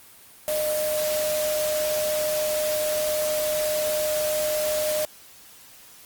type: tone in noise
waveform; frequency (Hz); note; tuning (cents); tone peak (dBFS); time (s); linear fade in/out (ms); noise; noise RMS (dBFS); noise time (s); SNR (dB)
sine; 610; D#5; -34; -23; 0.48-5.05; 0; white; -30; 0.48-5.05; +4
effects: white hiss -49 dBFS RMS until 6.05 s + Opus 24 kbps